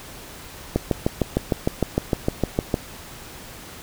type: click train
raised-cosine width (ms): 2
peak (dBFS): -5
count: 14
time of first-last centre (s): 0.76-2.742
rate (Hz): 6.56
effects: pink hiss -40 dBFS RMS until 3.82 s